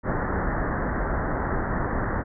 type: low-pass noise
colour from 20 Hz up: pink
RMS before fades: -26 dBFS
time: 0.03-2.24 s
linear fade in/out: 50 ms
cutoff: 1900 Hz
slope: 96 dB/octave
effects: none